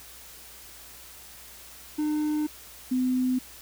triangle / sine tone pair in turn, 302.6 / 254.5 Hz, D#4 / C4, -48 / -48 cents, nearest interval minor third, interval 300 cents, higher first, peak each -22 dBFS, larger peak neither, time 1.98-2.47 / 2.91-3.39 s, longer first, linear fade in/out 10 ms, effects added 60 Hz sine -57 dBFS peak until 3.61 s + white hiss -47 dBFS RMS until 3.61 s

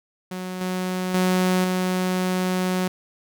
sawtooth tone with level steps, 183.9 Hz, F#3, 10 cents flat, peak -25 / -20 / -14 / -17 dBFS, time 0.31-2.88 s, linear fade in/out 5 ms, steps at 0.61 / 1.14 / 1.64 s, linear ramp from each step 2 ms, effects none

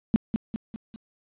sine tone with echo, 220 Hz, A3, in tune, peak -14 dBFS, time 0.14-0.16 s, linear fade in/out 0 ms, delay 200 ms, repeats 4, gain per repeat -6 dB, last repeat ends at 0.96 s, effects resampled to 8000 Hz + 9-bit

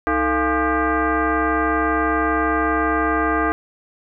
sine tone with frequency modulation, 446.3 Hz, A4, 25 cents sharp, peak -16 dBFS, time 0.07-3.52 s, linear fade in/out 0 ms, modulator 380 Hz, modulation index 3.3, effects none

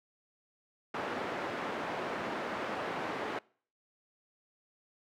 pink band-pass noise, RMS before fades -37 dBFS, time 0.94-3.39 s, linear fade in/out 5 ms, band 310 to 1800 Hz, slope 12 dB/octave, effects noise-tail reverb RT60 0.5 s tail -25 dB re dry

